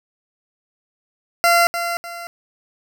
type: tone with echo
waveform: 20% pulse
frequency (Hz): 687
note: F5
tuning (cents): -29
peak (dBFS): -7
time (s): 1.44-1.67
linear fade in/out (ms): 0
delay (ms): 300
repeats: 2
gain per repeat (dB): -9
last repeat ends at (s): 2.27
effects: none